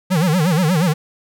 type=tone with vibrato; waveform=square; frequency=168.6 Hz; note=E3; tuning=39 cents sharp; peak=-14 dBFS; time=0.1-0.94 s; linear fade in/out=20 ms; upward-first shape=sine; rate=8.4 Hz; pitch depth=210 cents each way; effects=none